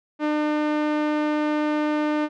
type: tone with low-pass filter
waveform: sawtooth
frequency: 301.3 Hz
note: D4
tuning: 44 cents sharp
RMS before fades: -23 dBFS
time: 0.19-2.29 s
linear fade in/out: 50 ms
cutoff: 2300 Hz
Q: 0.64
effects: none